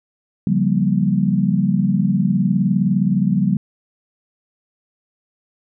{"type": "chord", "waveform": "sine", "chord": "G half-diminished seventh", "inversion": "second", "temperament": "just", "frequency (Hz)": [141.12, 176.4, 196, 235.2], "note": ["Db3", "F3", "G3", "Bb3"], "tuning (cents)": [31, 18, 0, 16], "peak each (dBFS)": [-22, -19, -17, -23], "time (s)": [0.47, 3.57], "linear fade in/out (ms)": 2, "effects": []}